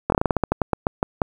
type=slowing click train; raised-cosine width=1 ms; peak=-4 dBFS; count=15; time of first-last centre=0.1-1.218 s; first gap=22 ms; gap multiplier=1.18; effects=7-bit